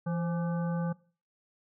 harmonic tone with a mistuned harmonic, 168.5 Hz, E3, 38 cents sharp, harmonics 1 / 3 / 5 / 7 / 9, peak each -29 / -39 / -43 / -46 / -48 dBFS, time 0.06-0.93 s, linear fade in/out 10 ms, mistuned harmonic 3, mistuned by +62 cents, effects noise-tail reverb RT60 0.4 s tail -21 dB re dry

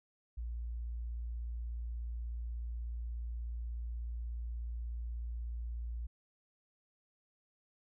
sine tone, 58.27 Hz, A#1, in tune, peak -37 dBFS, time 0.37-6.07 s, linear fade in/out 10 ms, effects none

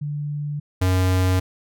sine / square tone pair in turn, 146.83 / 92.5 Hz, D3 / F#2, 0 / 0 cents, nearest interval minor sixth, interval 800 cents, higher first, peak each -24 / -17 dBFS, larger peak second, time 0.01-0.6 / 0.81-1.4 s, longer neither, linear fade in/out 10 ms, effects none

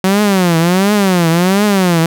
sawtooth tone with vibrato, 185 Hz, F#3, in tune, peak -5 dBFS, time 0.04-2.06 s, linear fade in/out 2 ms, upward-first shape triangle, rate 1.4 Hz, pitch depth 240 cents each way, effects none

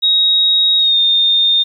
sine tone with pitch glide, 3780 to 3647 Hz, A#7 to A#7, +23 to -39 cents, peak -9 dBFS, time 0.02-1.64 s, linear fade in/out 20 ms, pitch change -62 cents, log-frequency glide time 0.78-0.98 s, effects 8-bit

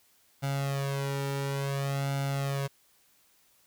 sawtooth tone with flanger, 138.59 Hz, C#3, in tune, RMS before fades -31 dBFS, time 0.42-2.68 s, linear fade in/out 20 ms, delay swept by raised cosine 1.4 to 2.19 ms, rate 0.57 Hz, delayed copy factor +0.9, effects white hiss -65 dBFS RMS until 3.66 s

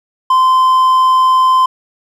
triangle tone, 1034 Hz, C6, 21 cents flat, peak -5 dBFS, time 0.3-1.66 s, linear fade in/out 5 ms, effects none

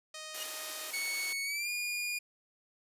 5% pulse tone, 622.3 Hz, D#5, in tune, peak -31 dBFS, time 0.14-0.91 s, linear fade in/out 5 ms
sawtooth tone with exponential growth, 2871 Hz, F7, 47 cents sharp, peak -33 dBFS, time 0.3-0.43 s, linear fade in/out 2 ms, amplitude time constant 28 ms
white high-pass noise, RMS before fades -42 dBFS, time 0.34-1.33 s, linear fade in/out 5 ms, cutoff 270 Hz, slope 96 dB/octave
sawtooth tone with pitch glide, 2217 to 2432 Hz, C#7 to D#7, 0 to -40 cents, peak -30 dBFS, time 0.93-2.19 s, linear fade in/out 10 ms, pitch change +160 cents, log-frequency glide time 1.44-1.7 s
effects resampled to 32000 Hz

